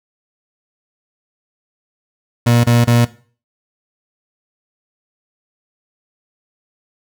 30% pulse tone bursts, 119 Hz, A#2, 36 cents sharp, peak -7 dBFS, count 3, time 2.46-3.052 s, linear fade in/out 10 ms, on 180 ms, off 26 ms, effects noise-tail reverb RT60 0.4 s tail -17 dB re dry

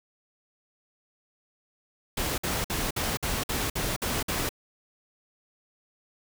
pink noise bursts, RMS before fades -29 dBFS, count 9, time 2.17-4.492 s, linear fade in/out 5 ms, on 210 ms, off 54 ms, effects none

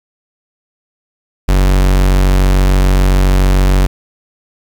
45% pulse tone, 47 Hz, F#1, 28 cents sharp, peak -7 dBFS, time 1.48-3.87 s, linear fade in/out 10 ms, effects 7-bit

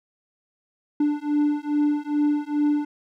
triangle beating tone pair, 293.7 / 296.1 Hz, D4 / D4, 0 / +14 cents, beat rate 2.4 Hz, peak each -21 dBFS, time 1-2.85 s, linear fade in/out 5 ms, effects none

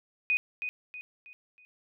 sine tone with echo, 2489 Hz, D#7, in tune, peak -23 dBFS, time 0.3-0.37 s, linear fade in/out 0 ms, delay 320 ms, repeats 4, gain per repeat -8 dB, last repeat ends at 1.65 s, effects none

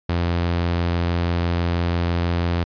sawtooth tone, 86.1 Hz, F2, 24 cents flat, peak -15 dBFS, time 0.09-2.64 s, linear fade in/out 5 ms, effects resampled to 11025 Hz

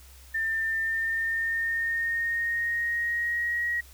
sine tone with pitch glide, 1794 to 1900.7 Hz, A6 to A#6, +33 to +33 cents, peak -25 dBFS, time 0.34-3.81 s, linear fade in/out 10 ms, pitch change +100 cents, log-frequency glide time 0.62-3.69 s, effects added 65 Hz sine -49 dBFS peak until 3.93 s + white hiss -54 dBFS RMS until 3.93 s

